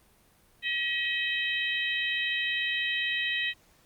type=harmonic tone with a mistuned harmonic; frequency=638 Hz; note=D#5; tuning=43 cents sharp; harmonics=3 / 4 / 5 / 6; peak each=-30 / -32 / -34 / -36 dBFS; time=0.62-3.54 s; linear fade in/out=50 ms; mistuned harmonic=5; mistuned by=-39 cents; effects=pink hiss -62 dBFS RMS until 3.85 s + Opus 32 kbps